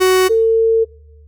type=tone pair in turn; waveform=45% pulse / sine; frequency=372.5 / 449.9 Hz; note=F#4 / A4; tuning=+12 / +39 cents; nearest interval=minor third; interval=327 cents; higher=second; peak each=-9 dBFS; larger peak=neither; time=0-0.29 / 0.29-0.85 s; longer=second; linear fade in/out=20 ms; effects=noise-tail reverb RT60 0.7 s tail -22 dB re dry + added 74 Hz sine -40 dBFS peak until 1.27 s